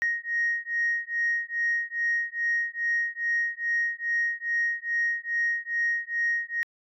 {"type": "beating tone pair", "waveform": "sine", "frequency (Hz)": [1871, 1873.4], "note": ["A#6", "A#6"], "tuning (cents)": [6, 8], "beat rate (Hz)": 2.4, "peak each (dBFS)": -27, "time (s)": [0.02, 6.63], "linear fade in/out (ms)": 0, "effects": ["tanh soft clip ceiling -18 dBFS"]}